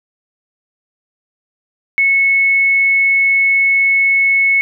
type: tone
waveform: sine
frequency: 2199 Hz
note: C#7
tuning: 14 cents flat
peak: -9 dBFS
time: 1.98-4.61 s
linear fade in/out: 0 ms
effects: none